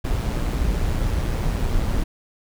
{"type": "noise with amplitude modulation", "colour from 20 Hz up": "brown", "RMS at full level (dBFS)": -20, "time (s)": [0.04, 2.04], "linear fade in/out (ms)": 10, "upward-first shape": "sine", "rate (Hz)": 118, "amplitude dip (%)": 40, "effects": []}